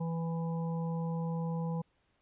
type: harmonic tone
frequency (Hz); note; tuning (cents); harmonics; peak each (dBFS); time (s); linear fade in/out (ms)
165.6; E3; +8; 1 / 3 / 5 / 6; -32 / -42 / -46 / -48; 0-1.82; 10
effects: pink hiss -74 dBFS RMS until 2.21 s + resampled to 8000 Hz